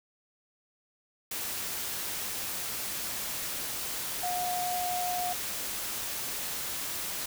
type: tone in noise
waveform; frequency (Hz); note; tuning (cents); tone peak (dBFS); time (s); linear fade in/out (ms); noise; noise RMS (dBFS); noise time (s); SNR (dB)
sine; 719; F#5; -50; -30; 4.23-5.33; 5; white; -35; 1.31-7.26; +2
effects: none